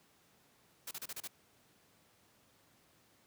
white noise bursts, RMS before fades -43 dBFS, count 6, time 0.87-1.276 s, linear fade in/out 5 ms, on 41 ms, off 32 ms, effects pink hiss -68 dBFS RMS until 3.26 s + high-pass 100 Hz 12 dB/octave

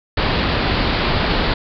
pink low-pass noise, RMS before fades -18 dBFS, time 0.17-1.54 s, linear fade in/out 5 ms, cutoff 4800 Hz, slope 96 dB/octave, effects none

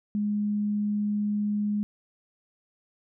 sine tone, 207.7 Hz, G#3, in tune, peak -24 dBFS, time 0.15-1.83 s, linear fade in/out 0 ms, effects none

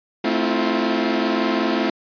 sawtooth chord, F major seventh, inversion first, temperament equal with one note detuned, 220 / 261.6 / 323.8 / 349.2 Hz, A3 / C4 / E4 / F4, 0 / 0 / -31 / 0 cents, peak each -20 dBFS, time 0.24-1.9 s, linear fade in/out 5 ms, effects resampled to 11025 Hz

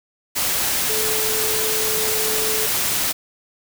sine tone in noise, 435.6 Hz, A4, 17 cents flat, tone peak -26 dBFS, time 0.88-2.67 s, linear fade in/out 20 ms, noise white, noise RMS -21 dBFS, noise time 0.35-3.13 s, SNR -8 dB, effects none

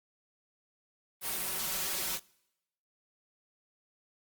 white noise with comb filter, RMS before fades -34 dBFS, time 1.21-2.2 s, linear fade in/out 50 ms, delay 5.3 ms, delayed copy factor +0.7, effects noise-tail reverb RT60 0.9 s tail -25 dB re dry + Opus 32 kbps

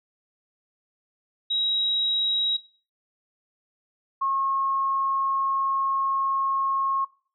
sine tone pair in turn, 3834 / 1084.6 Hz, A#7 / C#6, +48 / -38 cents, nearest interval octave + minor seventh, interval 2186 cents, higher first, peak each -22 dBFS, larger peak neither, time 1.5-2.57 / 4.21-7.05 s, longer second, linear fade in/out 10 ms, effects noise-tail reverb RT60 0.4 s tail -18 dB re dry

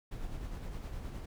brown noise with tremolo, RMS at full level -39 dBFS, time 0.11-1.26 s, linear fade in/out 10 ms, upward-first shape sine, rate 9.7 Hz, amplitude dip 40%, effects none

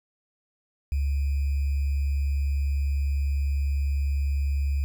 sine tone with sample-and-hold, 70 Hz, C#2, 18 cents sharp, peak -22 dBFS, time 0.92-4.84 s, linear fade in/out 0 ms, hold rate 2450 Hz, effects none

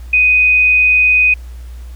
sine tone, 2496 Hz, D#7, 5 cents sharp, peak -7 dBFS, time 0.13-1.34 s, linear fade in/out 5 ms, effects added 60 Hz sine -27 dBFS peak until 1.95 s + pink hiss -47 dBFS RMS until 1.95 s

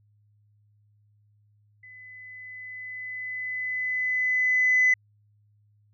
sine tone with level ramp, 2011 Hz, B6, 31 cents sharp, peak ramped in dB -45 to -15 dBFS, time 1.83-4.94 s, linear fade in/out 5 ms, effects tanh soft clip ceiling -13 dBFS + added 104 Hz sine -60 dBFS peak until 5.93 s

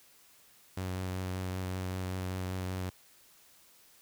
sawtooth tone with vibrato, 92.7 Hz, F#2, 4 cents sharp, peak -30 dBFS, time 0.77-2.9 s, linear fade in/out 5 ms, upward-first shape triangle, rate 5.2 Hz, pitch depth 21 cents each way, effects white hiss -61 dBFS RMS until 4.01 s

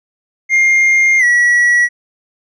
triangle tone with pitch glide, 2118 to 1931 Hz, C7 to B6, +21 to -39 cents, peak -6 dBFS, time 0.49-1.89 s, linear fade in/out 50 ms, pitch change -160 cents, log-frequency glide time 1.19-1.24 s, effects resampled to 22050 Hz

